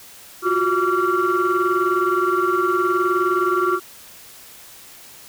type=tone cluster; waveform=sine; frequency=351.9 / 371.2 / 1148 / 1377 Hz; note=F4 / F#4 / D6 / F6; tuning=+13 / +6 / -40 / -25 cents; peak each=-21 dBFS; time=0.42-3.8 s; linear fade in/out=50 ms; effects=tanh soft clip ceiling -9 dBFS + white hiss -43 dBFS RMS until 5.28 s